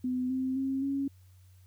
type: tone with pitch steps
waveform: sine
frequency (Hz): 252.7 / 260.3 / 268 / 276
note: B3 / C4 / C4 / C#4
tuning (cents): +40 / -9 / +42 / -7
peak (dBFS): -28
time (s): 0.04-1.08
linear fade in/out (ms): 5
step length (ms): 260
effects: added 92 Hz sine -54 dBFS peak until 1.66 s + white hiss -69 dBFS RMS until 1.66 s